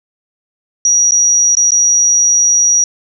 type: tone with dropouts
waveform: sine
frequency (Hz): 5770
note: F#8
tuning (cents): -44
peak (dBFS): -7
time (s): 0.85-2.84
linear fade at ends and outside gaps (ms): 2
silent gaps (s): 1.11-1.119 / 1.552-1.569 / 1.707-1.718
effects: none